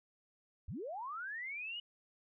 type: linear sweep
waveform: sine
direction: up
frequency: 51.5 to 2960 Hz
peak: -40 dBFS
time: 0.68-1.8 s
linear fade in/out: 5 ms
effects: none